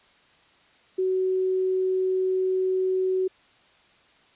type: tone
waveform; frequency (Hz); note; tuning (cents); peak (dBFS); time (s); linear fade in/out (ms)
sine; 374.2; F#4; +20; -21; 0.98-3.28; 10
effects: white hiss -58 dBFS RMS until 4.35 s + resampled to 8000 Hz